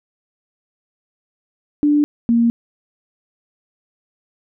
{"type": "tone pair in turn", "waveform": "sine", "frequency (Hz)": [294.2, 233.5], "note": ["D4", "A#3"], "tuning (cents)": [3, 3], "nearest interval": "major third", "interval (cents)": 400, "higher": "first", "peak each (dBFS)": -11, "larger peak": "neither", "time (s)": [[1.83, 2.04], [2.29, 2.5]], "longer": "neither", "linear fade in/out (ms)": 0, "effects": []}